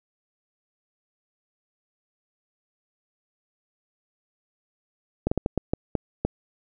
slowing click train, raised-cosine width 2 ms, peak -9 dBFS, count 8, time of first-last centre 5.27-6.25 s, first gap 45 ms, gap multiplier 1.37, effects none

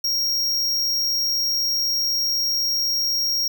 square tone, 5588 Hz, F8, in tune, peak -20 dBFS, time 0.04-3.48 s, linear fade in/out 5 ms, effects none

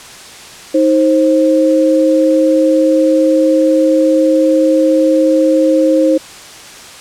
sine tone pair together, 314.6 / 528.7 Hz, D#4 / C5, +19 / +18 cents, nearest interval major sixth, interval 899 cents, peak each -10 dBFS, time 0.74-6.18 s, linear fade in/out 10 ms, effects white hiss -33 dBFS RMS until 7 s + low-pass 8000 Hz 12 dB/octave

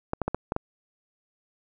clicks, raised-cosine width 1 ms, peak -12 dBFS, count 6, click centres 0.134 / 0.217 / 0.28 / 0.346 / 0.521 / 0.564 s, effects none

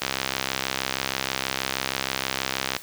click train, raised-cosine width 0.2 ms, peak -6 dBFS, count 183, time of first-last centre 0.02-2.765 s, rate 66.3 Hz, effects white hiss -43 dBFS RMS until 2.82 s + high-pass 80 Hz 12 dB/octave

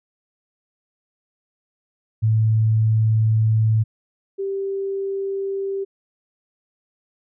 sine tone pair in turn, 110.2 / 391.6 Hz, A2 / G4, +3 / -2 cents, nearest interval octave + minor seventh, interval 2195 cents, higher second, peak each -14 / -22 dBFS, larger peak first, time 2.22-3.84 / 4.38-5.85 s, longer first, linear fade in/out 20 ms, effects none

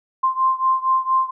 sine beating tone pair, 1046.5 / 1050.8 Hz, C6 / C6, 0 / +7 cents, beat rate 4.3 Hz, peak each -18 / -20 dBFS, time 0.23-1.31 s, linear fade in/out 10 ms, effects none

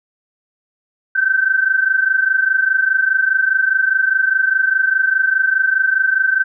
sine tone pair together, 1525.1 / 1550 Hz, G6 / G6, -48 / -20 cents, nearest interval unison, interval 28 cents, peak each -17 / -14 dBFS, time 1.15-6.44 s, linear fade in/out 10 ms, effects none

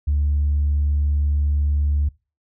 sine tone, 72.8 Hz, D2, 15 cents flat, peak -15 dBFS, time 0.07-2.09 s, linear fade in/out 10 ms, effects noise-tail reverb RT60 0.3 s tail -24 dB re dry + tanh soft clip ceiling -13 dBFS

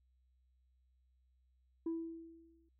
sine tone with exponential decay, 329.6 Hz, E4, in tune, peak -32 dBFS, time 1.86-2.69 s, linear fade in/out 5 ms, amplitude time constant 180 ms, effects tanh soft clip ceiling -33 dBFS + added 63 Hz sine -70 dBFS peak until 2.79 s

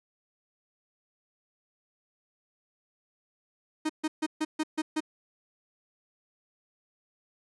45% pulse tone bursts, 310.7 Hz, D#4, 2 cents flat, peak -26 dBFS, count 7, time 3.85-5.005 s, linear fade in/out 10 ms, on 45 ms, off 140 ms, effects resampled to 24000 Hz + 10-bit

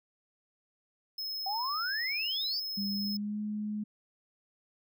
square tone, 5170 Hz, E8, 34 cents flat, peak -35 dBFS, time 1.18-3.17 s, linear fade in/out 5 ms
sine exponential sweep, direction up, 755 to 4978 Hz, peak -32 dBFS, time 1.46-2.6 s, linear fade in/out 5 ms
sine tone with pitch glide, 200.2 to 210.8 Hz, G3 to G#3, +37 to +26 cents, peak -32 dBFS, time 2.77-3.84 s, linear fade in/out 10 ms, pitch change +89 cents, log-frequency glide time 2.91-3.4 s
effects none

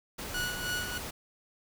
pink noise, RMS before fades -39 dBFS, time 0.18-1.11 s, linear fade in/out 10 ms
sawtooth tone with tremolo, 1465 Hz, F#6, 18 cents flat, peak -27 dBFS, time 0.34-0.98 s, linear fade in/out 5 ms, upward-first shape sine, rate 3.2 Hz, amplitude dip 60%
effects none

